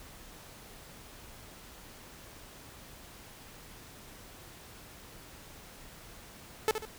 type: tone with echo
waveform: sawtooth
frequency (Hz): 435.5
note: A4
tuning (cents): -18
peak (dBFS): -20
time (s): 6.68-6.71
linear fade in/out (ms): 0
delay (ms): 71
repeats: 2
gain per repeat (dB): -8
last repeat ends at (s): 6.852
effects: pink hiss -51 dBFS RMS until 6.98 s